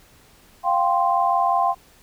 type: chord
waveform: sine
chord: F suspended second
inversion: none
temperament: equal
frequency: 698.5 / 784 / 1046.5 Hz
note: F5 / G5 / C6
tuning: 0 / 0 / 0 cents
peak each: -21 dBFS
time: 0.63-1.75 s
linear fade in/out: 50 ms
effects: pink hiss -53 dBFS RMS until 2.02 s